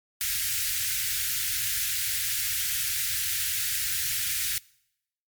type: band-stop noise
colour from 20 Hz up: white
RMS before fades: -28 dBFS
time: 0.21-4.58 s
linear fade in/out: 0 ms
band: 130 to 1500 Hz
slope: 48 dB/octave
effects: noise-tail reverb RT60 0.8 s tail -24 dB re dry + MP3 96 kbps